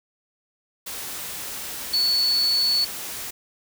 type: tone in noise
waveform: sine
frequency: 4435 Hz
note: C#8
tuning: in tune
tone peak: -18 dBFS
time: 1.93-2.85 s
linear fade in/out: 10 ms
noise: white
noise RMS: -33 dBFS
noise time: 0.86-3.31 s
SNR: +12 dB
effects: none